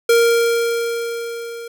square tone with level ramp, 466.2 Hz, A#4, in tune, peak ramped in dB -10 to -30 dBFS, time 0.09-1.68 s, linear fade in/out 5 ms, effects none

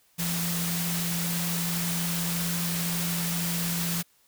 sine tone in noise, 171.1 Hz, F3, 35 cents flat, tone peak -29 dBFS, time 0.18-4.03 s, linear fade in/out 20 ms, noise white, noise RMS -31 dBFS, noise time 0.18-4.03 s, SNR -1 dB, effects white hiss -64 dBFS RMS until 4.27 s

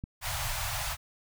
click, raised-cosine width 5 ms, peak -24 dBFS, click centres 0.039 s
pink band-stop noise, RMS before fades -33 dBFS, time 0.21-0.97 s, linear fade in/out 50 ms, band 130 to 640 Hz, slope 48 dB/octave
effects none

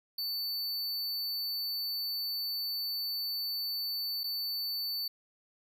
square tone with dropouts, 4500 Hz, C#8, 25 cents sharp, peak -33 dBFS, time 0.18-5.08 s, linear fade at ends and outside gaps 5 ms, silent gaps 4.235-4.24 s, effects none

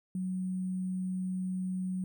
sine tone with sample-and-hold, 185 Hz, F#3, in tune, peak -31 dBFS, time 0.15-2.04 s, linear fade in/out 2 ms, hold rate 8820 Hz, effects none

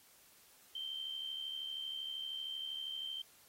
sine tone with amplitude modulation, 3127 Hz, G7, 5 cents flat, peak -37 dBFS, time 0.75-3.22 s, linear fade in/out 5 ms, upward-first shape sine, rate 72.8 Hz, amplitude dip 55%, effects white hiss -64 dBFS RMS until 3.48 s + AAC 48 kbps

